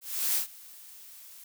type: noise with ADSR envelope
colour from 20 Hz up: blue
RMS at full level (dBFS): -26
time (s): 0.01-1.44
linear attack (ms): 340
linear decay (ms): 120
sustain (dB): -23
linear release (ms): 5
effects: none